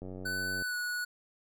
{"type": "click train", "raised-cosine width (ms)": 2, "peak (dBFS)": -30, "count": 57, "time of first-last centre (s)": [0.02, 0.622], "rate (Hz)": 93}
{"type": "tone with pitch glide", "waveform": "square", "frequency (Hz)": [1500, 1466.6], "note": ["F#6", "F#6"], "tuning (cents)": [23, -16], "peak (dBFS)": -33, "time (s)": [0.25, 1.05], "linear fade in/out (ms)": 10, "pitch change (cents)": -39, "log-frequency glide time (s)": [0.62, 0.76]}
{"effects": []}